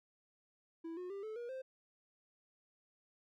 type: tone with pitch steps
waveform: triangle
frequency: 329.6 / 361.5 / 396.5 / 434.9 / 477 / 523.2 Hz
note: E4 / F#4 / G4 / A4 / A#4 / C5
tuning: 0 / -40 / +20 / -20 / +40 / 0 cents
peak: -40 dBFS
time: 0.84-1.62 s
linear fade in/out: 10 ms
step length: 130 ms
effects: none